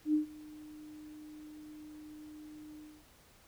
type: tone with ADSR envelope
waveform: sine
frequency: 304.2 Hz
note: D#4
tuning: 39 cents flat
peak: -24 dBFS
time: 0.05-3.05 s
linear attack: 88 ms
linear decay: 120 ms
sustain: -23 dB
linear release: 240 ms
effects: pink hiss -62 dBFS RMS until 3.47 s